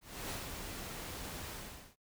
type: noise with ADSR envelope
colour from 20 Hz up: pink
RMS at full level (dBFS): -40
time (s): 0.01-1.96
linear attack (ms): 290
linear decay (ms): 160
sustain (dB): -4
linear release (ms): 440
effects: noise-tail reverb RT60 0.1 s tail -22 dB re dry